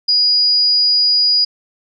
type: tone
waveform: sine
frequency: 4900 Hz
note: D#8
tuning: 27 cents flat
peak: -10 dBFS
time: 0.08-1.45 s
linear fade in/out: 10 ms
effects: none